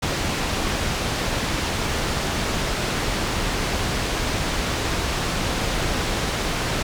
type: low-pass noise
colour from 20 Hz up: pink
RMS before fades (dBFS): -24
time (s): 0.02-6.83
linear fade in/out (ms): 10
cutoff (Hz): 6400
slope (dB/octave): 12
effects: none